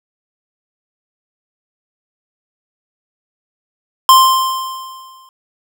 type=tone with exponential decay; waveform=square; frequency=1048 Hz; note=C6; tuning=2 cents sharp; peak=-3 dBFS; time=4.09-5.29 s; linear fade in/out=1 ms; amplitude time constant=260 ms; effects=none